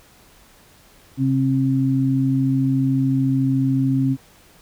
sine tone pair together, 133.5 / 267.3 Hz, C3 / C4, +35 / +37 cents, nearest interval octave, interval 1202 cents, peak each -19 / -18 dBFS, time 1.17-4.17 s, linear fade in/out 50 ms, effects pink hiss -51 dBFS RMS until 4.61 s

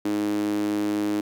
sawtooth tone with high-pass filter, 104 Hz, G#2, 3 cents sharp, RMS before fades -25 dBFS, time 0.05-1.21 s, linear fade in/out 5 ms, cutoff 290 Hz, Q 6.8, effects none

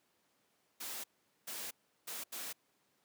white noise bursts at uneven times, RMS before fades -43 dBFS, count 4, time 0.8-1.04 / 1.47-1.71 / 2.07-2.24 / 2.32-2.53 s, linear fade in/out 10 ms, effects pink hiss -75 dBFS RMS until 3.04 s + high-pass 200 Hz 12 dB/octave

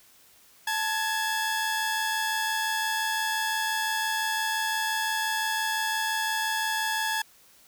sawtooth tone pair together, 880 / 1674.2 Hz, A5 / G#6, 0 / +13 cents, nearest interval major seventh, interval 1113 cents, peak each -25 dBFS, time 0.67-7.22 s, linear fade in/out 5 ms, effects white hiss -57 dBFS RMS until 7.67 s

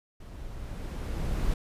brown noise with level ramp, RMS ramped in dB -43 to -27 dBFS, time 0.2-1.54 s, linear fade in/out 5 ms, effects resampled to 32000 Hz

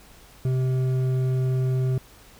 triangle tone with hard clipping, 129.4 Hz, C3, 19 cents flat, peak -22 dBFS, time 0.45-1.98 s, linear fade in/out 2 ms, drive 11 dB, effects added 50 Hz sine -54 dBFS peak until 2.39 s + pink hiss -51 dBFS RMS until 2.39 s

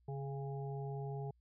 harmonic tone with a mistuned harmonic, 138.59 Hz, C#3, in tune, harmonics 1 / 3 / 5 / 6, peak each -40 / -46 / -53 / -51 dBFS, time 0.08-1.31 s, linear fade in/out 5 ms, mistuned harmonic 6, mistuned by -29 cents, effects added 60 Hz sine -68 dBFS peak until 1.4 s

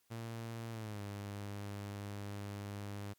sawtooth tone with pitch glide, 114.5 to 101.42 Hz, A#2 to G#2, -31 to -41 cents, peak -38 dBFS, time 0.1-3.14 s, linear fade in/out 20 ms, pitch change -210 cents, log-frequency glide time 0.71-1.01 s, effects white hiss -75 dBFS RMS until 3.18 s + Opus 48 kbps

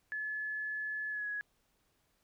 sine tone with pitch glide, 1717 to 1675.8 Hz, A6 to G#6, -43 to +15 cents, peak -35 dBFS, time 0.12-1.41 s, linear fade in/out 0 ms, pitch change -42 cents, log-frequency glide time 1.09-1.27 s, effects pink hiss -75 dBFS RMS until 2.23 s

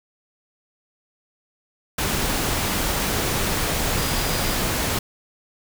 sine tone in noise, 4886 Hz, D#8, 32 cents flat, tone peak -34 dBFS, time 3.98-4.56 s, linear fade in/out 5 ms, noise pink, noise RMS -23 dBFS, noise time 1.98-4.99 s, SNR -14 dB, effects none

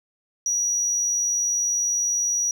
sine tone, 5800 Hz, F#8, 35 cents flat, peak -18 dBFS, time 0.46-2.51 s, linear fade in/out 2 ms, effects tanh soft clip ceiling -19 dBFS

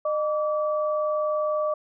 sine tone pair together, 610 / 1154.2 Hz, D#5 / D6, -34 / -30 cents, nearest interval major seventh, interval 1104 cents, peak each -23 / -29 dBFS, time 0.05-1.74 s, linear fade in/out 5 ms, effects none

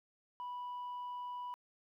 sine tone, 984 Hz, B5, 7 cents flat, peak -38 dBFS, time 0.4-1.54 s, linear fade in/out 0 ms, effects tanh soft clip ceiling -39 dBFS + 13-bit

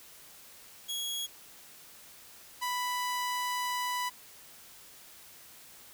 sawtooth tone pair in turn, 3322 / 990.2 Hz, G#7 / B5, 0 / +4 cents, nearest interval octave + major sixth, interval 2096 cents, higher first, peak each -30 / -27 dBFS, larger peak second, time 0.88-1.27 / 2.61-4.1 s, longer second, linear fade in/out 20 ms, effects white hiss -53 dBFS RMS until 5.93 s

